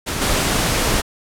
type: noise with level steps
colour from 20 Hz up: pink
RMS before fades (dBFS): -23 / -18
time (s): 0.06-1.02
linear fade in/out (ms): 20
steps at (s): 0.21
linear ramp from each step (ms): 10
effects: low-pass 12000 Hz 12 dB/octave